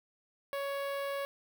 sawtooth tone with notch filter, 558 Hz, C#5, 11 cents sharp, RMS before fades -36 dBFS, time 0.53-1.25 s, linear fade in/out 0 ms, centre 6900 Hz, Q 0.63, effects none

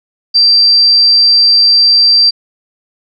sine tone, 4699 Hz, D8, in tune, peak -4 dBFS, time 0.34-2.31 s, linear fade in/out 20 ms, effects none

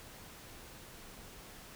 silence, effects pink hiss -52 dBFS RMS until 1.75 s

